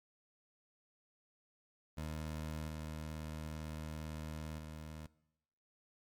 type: tone with level steps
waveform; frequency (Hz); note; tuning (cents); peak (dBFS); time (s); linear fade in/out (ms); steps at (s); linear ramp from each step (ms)
20% pulse; 77.78; D#2; 0; -35 / -37 / -41; 1.97-5.07; 10; 2.68 / 4.58; 5
effects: noise-tail reverb RT60 0.9 s tail -21 dB re dry + MP3 96 kbps